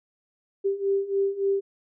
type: beating tone pair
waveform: sine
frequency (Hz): 392 / 395.5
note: G4 / G4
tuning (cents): 0 / +15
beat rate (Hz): 3.5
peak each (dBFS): -27 / -24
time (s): 0.64-1.61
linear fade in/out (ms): 20
effects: none